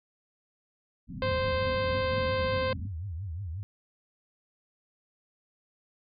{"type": "low-pass noise", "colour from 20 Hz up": "white", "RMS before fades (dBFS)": -39, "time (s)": [1.07, 2.89], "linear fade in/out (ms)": 50, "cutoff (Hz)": 270, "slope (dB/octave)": 96}
{"type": "harmonic tone", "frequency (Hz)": 521, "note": "C5", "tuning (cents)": -7, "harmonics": [1, 2, 3, 4, 5, 6, 7, 8, 9], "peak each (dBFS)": [-28, -34, -38, -40, -42, -44, -45, -46, -47], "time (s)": [1.22, 2.73], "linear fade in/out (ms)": 2}
{"type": "tone with vibrato", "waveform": "sine", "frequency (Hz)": 89.6, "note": "F2", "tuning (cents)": 45, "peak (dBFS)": -33, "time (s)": [1.23, 3.63], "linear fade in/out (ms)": 0, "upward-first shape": "triangle", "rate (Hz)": 5.6, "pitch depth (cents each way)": 290}
{"effects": []}